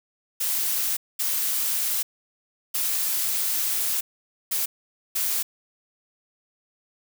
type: noise bursts at uneven times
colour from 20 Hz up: blue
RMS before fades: -25 dBFS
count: 5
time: 0.4-0.97 / 1.19-2.03 / 2.74-4.01 / 4.51-4.66 / 5.15-5.43 s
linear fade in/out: 10 ms
effects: none